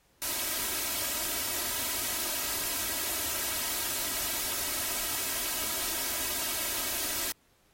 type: noise with comb filter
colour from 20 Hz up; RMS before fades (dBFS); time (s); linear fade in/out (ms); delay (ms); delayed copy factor
white; -32; 0.22-7.32; 0; 3.1; +0.65
effects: pink hiss -67 dBFS RMS until 7.73 s + AAC 48 kbps